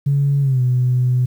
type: tone with pitch glide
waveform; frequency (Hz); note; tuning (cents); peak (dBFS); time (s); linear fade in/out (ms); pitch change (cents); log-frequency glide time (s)
sine; 140.9 to 125.53; C#3 to B2; +29 to +29; -12; 0.06-1.26; 10; -200; 0.41-0.61
effects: tanh soft clip ceiling -8 dBFS + 8-bit